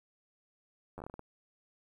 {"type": "slowing click train", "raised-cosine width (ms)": 1, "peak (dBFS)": -30, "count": 9, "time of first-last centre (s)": [0.98, 1.194], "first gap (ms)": 10, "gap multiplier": 1.27, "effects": ["11-bit"]}